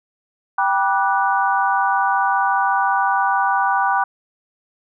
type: chord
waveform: sine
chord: G major seventh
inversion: none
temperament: equal with one note detuned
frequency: 784 / 969.7 / 1174.7 / 1480 Hz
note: G5 / B5 / D6 / F#6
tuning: 0 / -32 / 0 / 0 cents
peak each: -19 / -20 / -22 / -22 dBFS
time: 0.58-4.04 s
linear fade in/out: 5 ms
effects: none